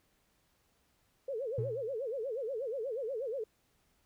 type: tone with vibrato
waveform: sine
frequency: 491.6 Hz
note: B4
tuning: 8 cents flat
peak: -34 dBFS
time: 1.28-3.44 s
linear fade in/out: 5 ms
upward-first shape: sine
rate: 8.3 Hz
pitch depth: 240 cents each way
type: tone with exponential decay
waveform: triangle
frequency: 119 Hz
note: A#2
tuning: 36 cents sharp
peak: -28 dBFS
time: 1.58-1.96 s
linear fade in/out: 5 ms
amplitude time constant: 82 ms
effects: pink hiss -73 dBFS RMS until 4.05 s